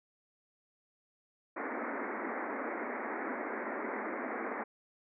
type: band-pass noise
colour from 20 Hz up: pink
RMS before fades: -38 dBFS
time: 1.56-4.64 s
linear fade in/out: 10 ms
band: 220 to 2200 Hz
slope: 96 dB/octave
effects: none